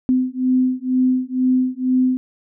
sine beating tone pair, 254.7 / 256.8 Hz, C4 / C4, -46 / -32 cents, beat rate 2.1 Hz, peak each -18 dBFS, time 0.09-2.17 s, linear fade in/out 0 ms, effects none

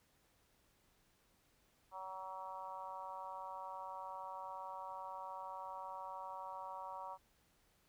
harmonic tone, 188.8 Hz, F#3, 35 cents sharp, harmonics 3 / 4 / 5 / 6 / 7, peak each -54 / -52 / -47 / -51 / -59 dBFS, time 1.91-7.18 s, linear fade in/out 50 ms, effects pink hiss -74 dBFS RMS until 7.88 s

